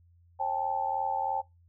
sine tone cluster, 540 / 792 / 875 Hz, C#5 / G5 / A5, -45 / +18 / -10 cents, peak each -38 / -30 / -31 dBFS, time 0.39-1.42 s, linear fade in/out 20 ms, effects noise-tail reverb RT60 0.2 s tail -22 dB re dry + added 86 Hz sine -58 dBFS peak until 1.68 s

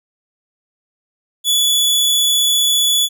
sawtooth tone, 3427 Hz, A7, 46 cents flat, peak -9 dBFS, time 1.44-3.09 s, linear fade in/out 50 ms, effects none

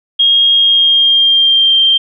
sine tone with pitch glide, 3255 to 3164 Hz, G#7 to G7, -36 to +15 cents, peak -6 dBFS, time 0.19-1.98 s, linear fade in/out 10 ms, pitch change -49 cents, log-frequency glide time 0.54-1.78 s, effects none

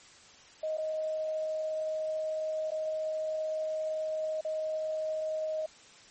sine tone with dropouts, 626 Hz, D#5, 10 cents sharp, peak -30 dBFS, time 0.63-5.66 s, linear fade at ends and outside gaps 5 ms, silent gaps 0.773-0.781 / 2.706-2.717 / 4.41-4.448 s, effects white hiss -55 dBFS RMS until 6.1 s + MP3 32 kbps

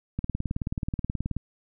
click train, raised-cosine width 5 ms, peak -16 dBFS, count 23, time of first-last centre 0.19-1.366 s, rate 18.7 Hz, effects none

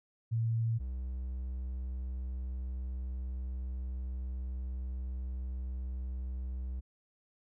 sine / triangle tone pair in turn, 114.1 / 63.45 Hz, A#2 / B1, -37 / +47 cents, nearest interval minor seventh, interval 1016 cents, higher first, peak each -28 / -33 dBFS, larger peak first, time 0.31-0.79 / 0.79-6.81 s, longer second, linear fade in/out 20 ms, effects none

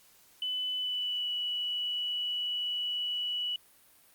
sine tone with pitch glide, 3000 to 2947 Hz, F#7 to F#7, +23 to -8 cents, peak -30 dBFS, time 0.42-3.56 s, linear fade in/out 2 ms, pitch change -31 cents, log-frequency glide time 0.79-1.3 s, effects white hiss -61 dBFS RMS until 4.14 s + Opus 48 kbps

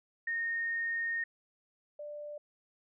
sine tone pair in turn, 1845 / 591.1 Hz, A#6 / D5, -18 / +11 cents, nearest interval octave + minor sixth, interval 1971 cents, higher first, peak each -31 / -40 dBFS, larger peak first, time 0.27-1.24 / 1.99-2.38 s, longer first, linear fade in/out 5 ms, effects none

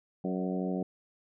harmonic tone with a mistuned harmonic, 92.5 Hz, F#2, in tune, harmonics 2 / 3 / 4 / 5 / 6 / 7 / 8, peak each -32 / -36 / -38 / -40 / -42 / -43 / -44 dBFS, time 0.24-0.83 s, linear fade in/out 5 ms, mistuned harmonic 6, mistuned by +25 cents, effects none

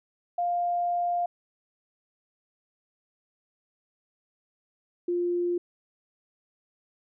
sine tone pair in turn, 701 / 350.5 Hz, F5 / F4, +6 / +6 cents, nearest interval octave, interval 1200 cents, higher first, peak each -24 dBFS, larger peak neither, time 0.38-1.26 / 5.08-5.58 s, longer first, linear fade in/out 5 ms, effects none

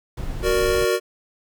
brown noise, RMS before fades -28 dBFS, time 0.17-0.85 s, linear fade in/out 5 ms
square chord, Gb augmented, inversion none, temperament equal, 370 / 466.2 / 587.3 Hz, Gb4 / Bb4 / D5, 0 / 0 / 0 cents, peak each -22 / -22 / -26 dBFS, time 0.42-1 s, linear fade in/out 50 ms
effects none

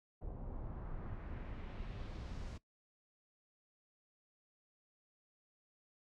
brown noise with low-pass filter sweep, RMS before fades -45 dBFS, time 0.21-2.58 s, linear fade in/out 10 ms, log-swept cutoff 640 to 6900 Hz, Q 1.2, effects noise-tail reverb RT60 0.1 s tail -18 dB re dry

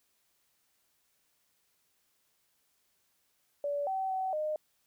sine tone with pitch steps, 575 / 765 / 757 / 613 Hz, D5 / G5 / F#5 / D#5, -37 / -42 / +39 / -26 cents, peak -30 dBFS, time 3.64-4.56 s, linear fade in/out 2 ms, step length 230 ms, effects white hiss -74 dBFS RMS until 4.86 s

